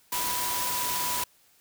sine tone in noise, 984 Hz, B5, 7 cents flat, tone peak -32 dBFS, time 0.12-1.24 s, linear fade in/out 5 ms, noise white, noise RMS -30 dBFS, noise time 0.12-1.24 s, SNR -5 dB, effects white hiss -62 dBFS RMS until 1.6 s

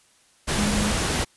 sine tone in noise, 207.7 Hz, G#3, in tune, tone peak -23 dBFS, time 0.57-0.92 s, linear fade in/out 20 ms, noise pink, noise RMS -24 dBFS, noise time 0.47-1.25 s, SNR -2 dB, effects white hiss -59 dBFS RMS until 1.36 s + resampled to 24000 Hz

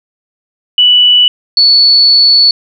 sine tone pair in turn, 2960 / 4435 Hz, F#7 / C#8, 0 / 0 cents, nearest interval perfect fifth, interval 700 cents, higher second, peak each -3 dBFS, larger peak neither, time 0.78-1.28 / 1.57-2.51 s, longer second, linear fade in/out 2 ms, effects none

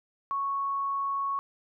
sine tone, 1107 Hz, C#6, 3 cents flat, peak -27 dBFS, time 0.31-1.39 s, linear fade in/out 0 ms, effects none

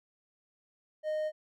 triangle tone, 617 Hz, D#5, 15 cents flat, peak -28 dBFS, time 1.03-1.32 s, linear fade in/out 50 ms, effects none

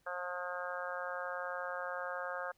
harmonic tone, 178.9 Hz, F3, 42 cents sharp, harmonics 3 / 4 / 5 / 6 / 7 / 8 / 9, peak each -42 / -46 / -48 / -48 / -44 / -46 / -44 dBFS, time 0.06-2.52 s, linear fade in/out 10 ms, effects pink hiss -74 dBFS RMS until 2.57 s

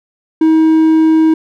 triangle tone, 318.4 Hz, D#4, 40 cents sharp, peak -4 dBFS, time 0.41-1.34 s, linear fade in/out 5 ms, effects none

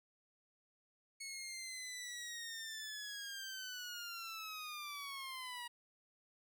15% pulse linear sweep, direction down, 2200 to 951 Hz, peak -38 dBFS, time 1.2-5.68 s, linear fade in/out 10 ms, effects none

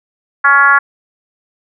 sine tone with frequency modulation, 1400 Hz, F6, 4 cents sharp, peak -5 dBFS, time 0.44-0.79 s, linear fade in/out 10 ms, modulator 283 Hz, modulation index 1.3, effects none

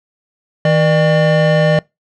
square tone pair together, 159.07 / 601 Hz, D#3 / D5, +39 / +40 cents, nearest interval octave + major seventh, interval 2301 cents, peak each -13 dBFS, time 0.65-1.79 s, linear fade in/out 2 ms, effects noise-tail reverb RT60 0.2 s tail -24 dB re dry + low-pass 3000 Hz 12 dB/octave

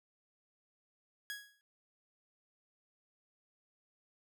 sawtooth tone with exponential decay, 1662 Hz, G#6, 1 cent sharp, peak -34 dBFS, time 1.3-1.61 s, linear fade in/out 0 ms, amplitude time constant 67 ms, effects none

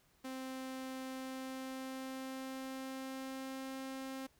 sawtooth tone with pitch glide, 261.6 to 265.7 Hz, C4 to C4, 0 to +27 cents, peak -38 dBFS, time 0.24-4.27 s, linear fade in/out 10 ms, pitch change +27 cents, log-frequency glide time 1.02-3.77 s, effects pink hiss -71 dBFS RMS until 4.39 s

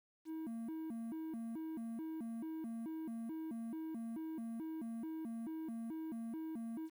triangle tone with vibrato, 270 Hz, C#4, 45 cents flat, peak -39 dBFS, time 0.25-6.9 s, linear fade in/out 50 ms, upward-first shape square, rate 2.3 Hz, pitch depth 290 cents each way, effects 11-bit

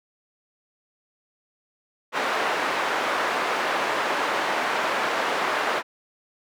white band-pass noise, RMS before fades -25 dBFS, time 2.12-5.83 s, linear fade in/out 50 ms, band 410 to 1500 Hz, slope 12 dB/octave, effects none

